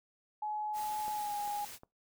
sine tone with pitch glide, 848 to 825.3 Hz, G#5 to G#5, +36 to -11 cents, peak -34 dBFS, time 0.42-1.65 s, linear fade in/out 5 ms, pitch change -47 cents, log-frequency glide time 1.1-1.33 s
white noise, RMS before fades -47 dBFS, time 0.73-1.79 s, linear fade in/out 50 ms
clicks, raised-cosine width 1 ms, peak -33 / -40 / -37 dBFS, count 3, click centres 1.081 / 1.477 / 1.834 s
effects noise-tail reverb RT60 0.2 s tail -22 dB re dry

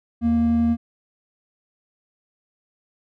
triangle tone pair together, 81.33 / 233.1 Hz, E2 / A#3, -23 / 0 cents, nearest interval octave + tritone, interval 1823 cents, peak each -24 / -14 dBFS, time 0.21-0.77 s, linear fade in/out 50 ms, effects tanh soft clip ceiling -8 dBFS

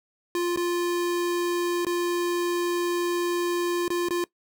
square tone with dropouts, 349.2 Hz, F4, in tune, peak -24 dBFS, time 0.35-4.24 s, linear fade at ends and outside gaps 1 ms, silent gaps 0.561-0.573 / 1.849-1.867 / 3.88-3.903 / 4.086-4.107 s, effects noise-tail reverb RT60 0.1 s tail -20 dB re dry

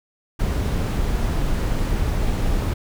brown noise, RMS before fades -21 dBFS, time 0.39-2.74 s, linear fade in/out 10 ms, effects none

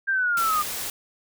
sine linear sweep, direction down, 1603 to 1200 Hz, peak -20 dBFS, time 0.07-0.63 s, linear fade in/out 20 ms
white noise, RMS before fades -31 dBFS, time 0.37-0.9 s, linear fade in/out 2 ms
effects none

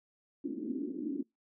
white band-pass noise, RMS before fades -37 dBFS, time 0.44-1.23 s, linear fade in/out 10 ms, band 240 to 320 Hz, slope 48 dB/octave, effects noise-tail reverb RT60 0.2 s tail -26 dB re dry

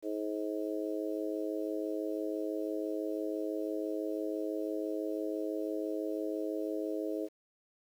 harmonic tone, 106 Hz, G#2, 36 cents sharp, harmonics 3 / 4 / 5 / 6, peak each -36 / -38 / -40 / -42 dBFS, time 0.02-7.29 s, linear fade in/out 50 ms, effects 10-bit

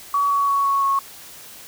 sine tone with pitch steps, 1133 / 1124.5 / 1116.1 / 1107.8 / 1099.5 Hz, C#6 / C#6 / C#6 / C#6 / C#6, +37 / +24 / +11 / -1 / -14 cents, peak -16 dBFS, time 0.14-0.99 s, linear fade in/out 2 ms, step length 170 ms, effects white hiss -41 dBFS RMS until 1.67 s

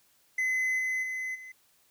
triangle tone with level steps, 2034 Hz, C7, 50 cents flat, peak -24 / -26 / -30 / -41 dBFS, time 0.38-1.52 s, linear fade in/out 5 ms, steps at 0.78 / 1.02 / 1.34 s, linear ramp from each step 20 ms, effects white hiss -66 dBFS RMS until 1.9 s

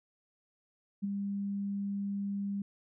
sine tone with ADSR envelope, 200 Hz, G3, 35 cents sharp, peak -28 dBFS, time 1.02-2.62 s, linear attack 23 ms, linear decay 13 ms, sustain -4 dB, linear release 3 ms, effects none

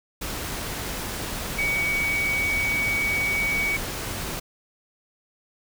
sine tone in noise, 2254 Hz, C#7, 28 cents sharp, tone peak -22 dBFS, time 1.58-3.77 s, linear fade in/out 10 ms, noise pink, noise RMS -31 dBFS, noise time 0.21-4.4 s, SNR +6 dB, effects none

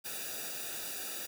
white noise with comb filter, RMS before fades -40 dBFS, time 0.04-1.27 s, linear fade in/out 20 ms, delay 0.94 ms, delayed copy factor -0.8, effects none

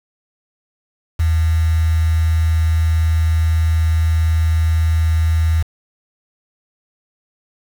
sine tone with quantisation, 80.8 Hz, E2, 34 cents flat, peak -12 dBFS, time 1.19-5.63 s, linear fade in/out 10 ms, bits 5, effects none

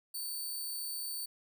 5% pulse tone, 4534 Hz, C#8, 38 cents sharp, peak -30 dBFS, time 0.14-1.26 s, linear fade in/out 10 ms, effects none

